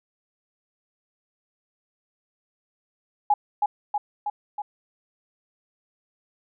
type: tone with echo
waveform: sine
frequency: 830.6 Hz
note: G#5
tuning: in tune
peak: -15 dBFS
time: 3.3-3.34 s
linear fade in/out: 5 ms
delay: 320 ms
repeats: 4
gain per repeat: -3 dB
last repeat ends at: 4.62 s
effects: none